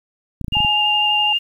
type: clicks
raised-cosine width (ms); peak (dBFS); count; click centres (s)
5; -14; 7; 0.413 / 0.445 / 0.482 / 0.524 / 0.569 / 0.604 / 0.648
type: tone with vibrato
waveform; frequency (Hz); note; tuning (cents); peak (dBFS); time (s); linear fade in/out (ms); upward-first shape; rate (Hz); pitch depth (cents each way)
sine; 2804; F7; +6; -15; 0.52-1.39; 20; square; 12; 11
type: tone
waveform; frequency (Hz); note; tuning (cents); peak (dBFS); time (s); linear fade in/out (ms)
sine; 841; G#5; +22; -20; 0.55-1.33; 5
effects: 8-bit